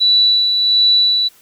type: tone with tremolo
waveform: sine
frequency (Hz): 3951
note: B7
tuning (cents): 0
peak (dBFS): -8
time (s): 0-1.29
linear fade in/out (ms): 20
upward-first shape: sine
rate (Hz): 1.4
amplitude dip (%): 40
effects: white hiss -49 dBFS RMS until 1.41 s